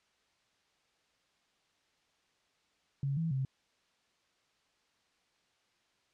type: tone with pitch steps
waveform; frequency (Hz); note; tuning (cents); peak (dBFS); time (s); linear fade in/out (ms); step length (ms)
sine; 138.6 / 163.6 / 133; C#3 / E3 / C3; 0 / -13 / +29; -30; 3.03-3.45; 2; 140
effects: white hiss -73 dBFS RMS until 6.13 s + low-pass 5000 Hz 12 dB/octave